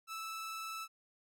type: tone with vibrato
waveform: sawtooth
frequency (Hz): 1315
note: E6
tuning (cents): -5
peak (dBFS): -37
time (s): 0.07-0.88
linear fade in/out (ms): 50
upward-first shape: triangle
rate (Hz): 20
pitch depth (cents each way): 16
effects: none